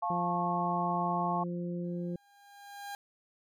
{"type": "chord", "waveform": "sine", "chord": "F augmented", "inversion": "none", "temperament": "just", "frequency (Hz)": [698.5, 873.1, 1091.3], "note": ["F5", "A5", "C#6"], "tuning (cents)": [0, -14, -27], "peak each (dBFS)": -34, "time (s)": [0.02, 1.44], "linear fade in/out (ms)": 10}
{"type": "harmonic tone", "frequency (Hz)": 174.61, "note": "F3", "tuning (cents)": 0, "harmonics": [1, 2, 3], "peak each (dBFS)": [-34, -40, -44], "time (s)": [0.1, 2.16], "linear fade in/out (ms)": 2}
{"type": "tone with exponential growth", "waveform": "30% pulse", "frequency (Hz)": 807, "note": "G#5", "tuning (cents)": -50, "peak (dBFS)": -35, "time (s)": [1.84, 2.95], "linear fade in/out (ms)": 1, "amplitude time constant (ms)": 240}
{"effects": []}